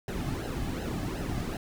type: noise with flanger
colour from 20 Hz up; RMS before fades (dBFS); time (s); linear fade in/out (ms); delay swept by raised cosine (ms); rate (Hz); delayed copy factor
brown; -33; 0.08-1.57; 2; 0.86 to 2.16; 2.7; -0.7
effects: none